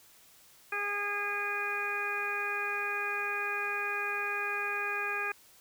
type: harmonic tone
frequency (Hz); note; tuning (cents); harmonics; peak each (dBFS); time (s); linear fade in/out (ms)
408.9; G#4; -27; 1 / 2 / 3 / 4 / 5 / 6; -41 / -42 / -38 / -35 / -44 / -35; 0.72-5.32; 5
effects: white hiss -59 dBFS RMS until 5.6 s